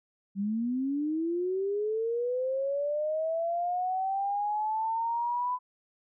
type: linear sweep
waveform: sine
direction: up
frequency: 191.6 to 1004 Hz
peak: -27 dBFS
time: 0.35-5.59 s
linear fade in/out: 50 ms
effects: none